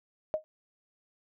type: tone with exponential decay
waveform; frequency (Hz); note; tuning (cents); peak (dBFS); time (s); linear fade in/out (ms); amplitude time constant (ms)
sine; 622.3; D#5; 0; -22; 0.34-0.44; 0; 20
effects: none